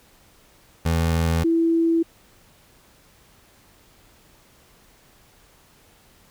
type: tone pair in turn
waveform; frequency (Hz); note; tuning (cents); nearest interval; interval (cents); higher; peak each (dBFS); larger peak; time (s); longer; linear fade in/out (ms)
25% pulse / sine; 82.41 / 331; E2 / E4; 0 / +7; 2 octaves; 2407; second; -15 / -16; first; 0.85-1.44 / 1.44-2.03; neither; 10
effects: pink hiss -55 dBFS RMS until 6.3 s